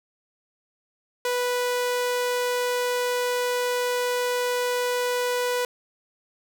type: tone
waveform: sawtooth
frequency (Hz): 492.6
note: B4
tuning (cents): -5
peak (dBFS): -19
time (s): 1.25-5.65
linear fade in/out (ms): 2
effects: none